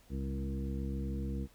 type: harmonic tone with a mistuned harmonic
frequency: 67.3 Hz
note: C2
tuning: 49 cents sharp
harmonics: 1 / 2 / 3 / 4 / 5 / 7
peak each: -36 / -42 / -40 / -45 / -47 / -49 dBFS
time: 0.09-1.48 s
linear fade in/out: 50 ms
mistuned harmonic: 2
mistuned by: +18 cents
effects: added 41 Hz sine -64 dBFS peak until 1.54 s + pink hiss -64 dBFS RMS until 1.54 s